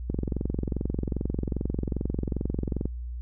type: click train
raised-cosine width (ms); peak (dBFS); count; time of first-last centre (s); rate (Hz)
3; -15; 63; 0.1-2.856; 22.5
effects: added 60 Hz sine -32 dBFS peak until 3.21 s